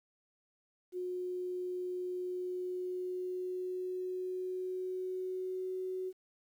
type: tone with pitch glide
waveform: sine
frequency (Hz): 362.6 to 372.1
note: F#4 to F#4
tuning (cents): -35 to +10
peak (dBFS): -35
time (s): 0.92-6.13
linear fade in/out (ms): 50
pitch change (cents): +45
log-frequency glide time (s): 2.18-5.74
effects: 11-bit